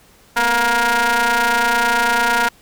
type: ring-modulated tone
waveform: sawtooth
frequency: 233.1 Hz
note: A#3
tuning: in tune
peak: -7 dBFS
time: 0.36-2.49 s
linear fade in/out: 10 ms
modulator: 1180 Hz
effects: pink hiss -50 dBFS RMS until 2.61 s